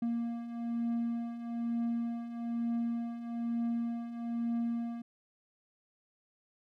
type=beating tone pair; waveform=triangle; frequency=233.1 / 234.2 Hz; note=A#3 / A#3; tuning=0 / +8 cents; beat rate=1.1 Hz; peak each=-37 / -31 dBFS; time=0.02-5.02 s; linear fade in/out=5 ms; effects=none